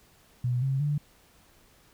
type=tone with pitch steps; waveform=sine; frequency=123.47 / 134.64 / 146.83 Hz; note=B2 / C3 / D3; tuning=0 / +50 / 0 cents; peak=-24 dBFS; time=0.44-0.98 s; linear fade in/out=5 ms; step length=180 ms; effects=pink hiss -60 dBFS RMS until 1.93 s